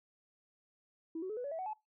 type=tone with pitch steps; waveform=sine; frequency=325.6 / 374 / 429.6 / 493.5 / 566.9 / 651.2 / 748 / 859.3 Hz; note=E4 / F#4 / A4 / B4 / C#5 / E5 / F#5 / A5; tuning=-21 / +19 / -41 / -1 / +39 / -21 / +19 / -41 cents; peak=-36 dBFS; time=1.15-1.734 s; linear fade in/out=5 ms; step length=73 ms; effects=noise-tail reverb RT60 0.2 s tail -23 dB re dry + tanh soft clip ceiling -32 dBFS